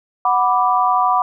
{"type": "chord", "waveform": "sine", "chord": "B minor", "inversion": "second", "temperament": "equal", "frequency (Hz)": [740, 987.8, 1174.7], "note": ["F#5", "B5", "D6"], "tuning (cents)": [0, 0, 0], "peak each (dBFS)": -17, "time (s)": [0.25, 1.22], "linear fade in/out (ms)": 2, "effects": []}